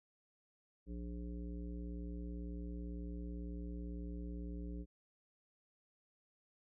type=harmonic tone; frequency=59 Hz; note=A#1; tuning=22 cents sharp; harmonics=1 / 3 / 5 / 7 / 9; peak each=-43 / -48 / -50 / -56 / -62 dBFS; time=0.86-4.86 s; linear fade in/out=50 ms; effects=none